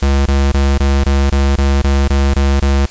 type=tone bursts; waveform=square; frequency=69 Hz; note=C#2; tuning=7 cents flat; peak=-10 dBFS; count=11; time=0.02-2.86 s; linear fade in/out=5 ms; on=240 ms; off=20 ms; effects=white hiss -35 dBFS RMS until 2.9 s + resampled to 16000 Hz